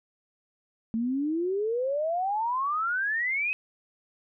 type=exponential sweep; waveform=sine; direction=up; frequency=220 to 2572 Hz; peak=-25 dBFS; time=0.94-3.53 s; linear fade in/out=0 ms; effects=none